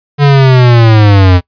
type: linear sweep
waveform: square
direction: down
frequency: 145.7 to 87.31 Hz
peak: -3 dBFS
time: 0.18-1.41 s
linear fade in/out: 50 ms
effects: noise-tail reverb RT60 0.1 s tail -23 dB re dry + resampled to 11025 Hz